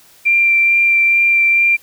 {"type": "tone with vibrato", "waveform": "sine", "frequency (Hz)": 2366, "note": "D7", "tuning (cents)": 12, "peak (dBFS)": -9, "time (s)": [0.25, 1.77], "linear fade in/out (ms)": 20, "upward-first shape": "sine", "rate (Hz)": 2.3, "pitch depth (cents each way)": 10, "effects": ["white hiss -47 dBFS RMS until 1.82 s"]}